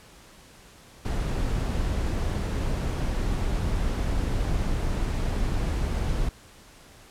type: noise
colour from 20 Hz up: brown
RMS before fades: -26 dBFS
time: 1.05-6.29 s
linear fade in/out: 5 ms
effects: pink hiss -51 dBFS RMS until 7.1 s + low-pass 11000 Hz 12 dB/octave